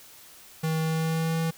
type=tone with pitch glide; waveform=square; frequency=159.7 to 163.24 Hz; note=D#3 to E3; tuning=+45 to -17 cents; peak=-25 dBFS; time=0.63-1.51 s; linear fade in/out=10 ms; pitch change=+38 cents; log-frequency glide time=0.81-1.38 s; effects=white hiss -50 dBFS RMS until 1.57 s